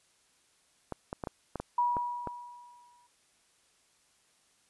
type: clicks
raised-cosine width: 1 ms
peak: -21 dBFS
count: 8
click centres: 0.923 / 1.129 / 1.238 / 1.272 / 1.557 / 1.6 / 1.968 / 2.273 s
type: tone with exponential decay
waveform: sine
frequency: 968 Hz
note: B5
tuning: 35 cents flat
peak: -23 dBFS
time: 1.78-3.07 s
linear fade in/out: 5 ms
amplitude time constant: 280 ms
effects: white hiss -68 dBFS RMS until 4.69 s + resampled to 24000 Hz